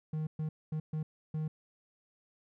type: tone bursts at uneven times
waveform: triangle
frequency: 155.56 Hz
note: D#3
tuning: in tune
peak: -30 dBFS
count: 5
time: 0.13-0.27 / 0.39-0.49 / 0.72-0.8 / 0.93-1.03 / 1.34-1.48 s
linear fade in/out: 5 ms
effects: none